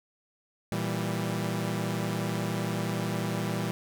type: chord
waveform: sawtooth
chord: E diminished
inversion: second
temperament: equal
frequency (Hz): 116.54 / 164.81 / 196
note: Bb2 / E3 / G3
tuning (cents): 0 / 0 / 0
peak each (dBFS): -29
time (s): 0.72-3.71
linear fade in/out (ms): 0
effects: none